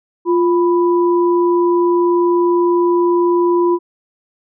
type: tone pair together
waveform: sine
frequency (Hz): 349.2 / 989.8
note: F4 / B5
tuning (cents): 0 / +4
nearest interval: octave + tritone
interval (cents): 1804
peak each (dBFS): -11 / -19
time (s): 0.25-3.79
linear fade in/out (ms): 50
effects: none